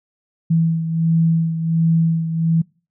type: beating tone pair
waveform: sine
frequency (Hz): 163.8 / 165.2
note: E3 / E3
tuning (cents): -11 / +4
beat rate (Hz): 1.4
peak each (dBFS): -15 / -22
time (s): 0.5-2.62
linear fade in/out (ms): 10
effects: noise-tail reverb RT60 0.4 s tail -26 dB re dry